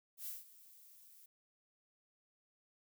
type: noise with ADSR envelope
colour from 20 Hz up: violet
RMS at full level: -43 dBFS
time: 0.17-1.26 s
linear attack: 96 ms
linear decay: 170 ms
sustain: -18 dB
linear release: 6 ms
effects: none